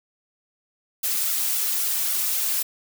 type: noise with flanger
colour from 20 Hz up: blue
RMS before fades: -24 dBFS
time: 1.03-2.63 s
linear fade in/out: 10 ms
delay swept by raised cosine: 1.4 to 3.4 ms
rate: 3.7 Hz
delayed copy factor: +0.75
effects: none